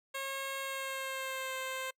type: tone with pitch glide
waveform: 10% pulse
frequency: 542 to 523.2 Hz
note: C#5 to C5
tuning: -39 to 0 cents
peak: -28 dBFS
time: 0.14-1.91 s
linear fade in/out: 10 ms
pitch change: -61 cents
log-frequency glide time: 0.6-1.55 s
effects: noise-tail reverb RT60 0.1 s tail -25 dB re dry